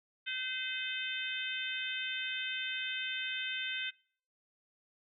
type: harmonic tone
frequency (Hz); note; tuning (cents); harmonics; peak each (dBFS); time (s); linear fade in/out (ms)
514; C5; -31; 3 / 4 / 5 / 6 / 7; -40 / -43 / -41 / -40 / -42; 0.26-3.91; 20
effects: noise-tail reverb RT60 0.5 s tail -23 dB re dry